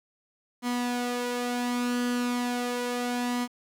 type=tone with flanger; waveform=sawtooth; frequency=244.3 Hz; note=B3; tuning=19 cents flat; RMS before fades=-29 dBFS; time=0.62-3.48 s; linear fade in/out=50 ms; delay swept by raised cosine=0.95 to 3.45 ms; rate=0.35 Hz; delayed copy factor=+0.5; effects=low-pass 12000 Hz 12 dB/octave + 9-bit